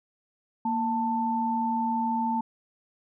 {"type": "tone pair together", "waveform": "sine", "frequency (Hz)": [232.8, 887], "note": ["A#3", "A5"], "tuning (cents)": [-2, 14], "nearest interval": "octave + major seventh", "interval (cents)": 2316, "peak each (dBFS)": [-28, -26], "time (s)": [0.65, 2.41], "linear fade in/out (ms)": 5, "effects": []}